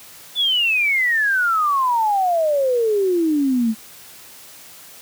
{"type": "exponential sweep", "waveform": "sine", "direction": "down", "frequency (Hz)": [3520, 214.8], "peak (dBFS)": -15, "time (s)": [0.35, 3.75], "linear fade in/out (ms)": 50, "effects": ["white hiss -42 dBFS RMS until 5.01 s", "high-pass 60 Hz 12 dB/octave"]}